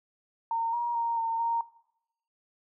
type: tone with pitch steps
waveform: sine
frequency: 916 / 949 / 930 / 912 / 927 Hz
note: A#5 / A#5 / A#5 / A#5 / A#5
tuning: -31 / +31 / -4 / -38 / -10 cents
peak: -26 dBFS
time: 0.51-1.61 s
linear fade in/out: 2 ms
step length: 220 ms
effects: noise-tail reverb RT60 0.8 s tail -19 dB re dry